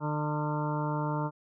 harmonic tone with a mistuned harmonic, 150 Hz, D3, 37 cents sharp, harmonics 1 / 2 / 3 / 4 / 6 / 7 / 8 / 9, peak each -31 / -36 / -41 / -39 / -35 / -41 / -43 / -43 dBFS, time 0-1.31 s, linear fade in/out 50 ms, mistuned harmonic 9, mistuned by +34 cents, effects none

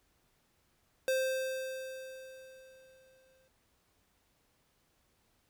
square tone with exponential decay, 523.3 Hz, C5, in tune, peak -28 dBFS, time 1.08-3.48 s, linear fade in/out 1 ms, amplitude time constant 520 ms, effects pink hiss -73 dBFS RMS until 5.49 s

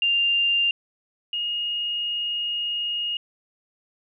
sine tone pair in turn, 2794 / 2861 Hz, F7 / F7, 0 / +41 cents, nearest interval unison, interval 41 cents, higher second, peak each -18 / -24 dBFS, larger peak first, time 0.02-0.71 / 1.33-3.17 s, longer second, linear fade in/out 2 ms, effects none

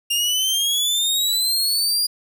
sawtooth exponential sweep, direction up, 2794 to 4867 Hz, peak -15 dBFS, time 0.1-2.07 s, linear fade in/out 10 ms, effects none

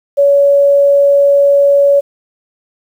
sine tone, 564 Hz, C#5, 30 cents sharp, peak -5 dBFS, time 0.17-2.01 s, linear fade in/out 20 ms, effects 7-bit

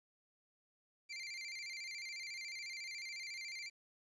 25% pulse tone with vibrato, 2217 Hz, C#7, in tune, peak -40 dBFS, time 1.09-3.7 s, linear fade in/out 20 ms, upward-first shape square, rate 14 Hz, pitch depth 95 cents each way, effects resampled to 22050 Hz + 12-bit

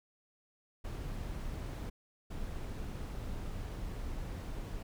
brown noise bursts at uneven times, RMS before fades -40 dBFS, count 2, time 0.84-1.9 / 2.3-4.83 s, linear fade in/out 10 ms, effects none

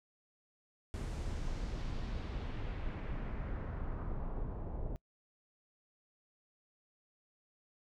brown noise with low-pass filter sweep, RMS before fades -39 dBFS, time 0.94-4.96 s, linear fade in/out 0 ms, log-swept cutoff 9500 to 660 Hz, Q 1.3, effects noise-tail reverb RT60 0.1 s tail -24 dB re dry

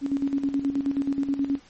sine tone with tremolo, 277.7 Hz, C#4, 3 cents sharp, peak -20 dBFS, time 0.01-1.6 s, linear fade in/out 50 ms, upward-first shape square, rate 9.4 Hz, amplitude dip 65%, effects pink hiss -54 dBFS RMS until 1.69 s + MP3 32 kbps

